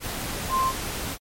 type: tone in noise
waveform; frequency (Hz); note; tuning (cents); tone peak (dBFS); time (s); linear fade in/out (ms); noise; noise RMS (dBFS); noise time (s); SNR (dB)
sine; 1049; C6; +4; -20; 0.49-0.73; 50; pink; -31; 0-1.18; +8
effects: MP3 64 kbps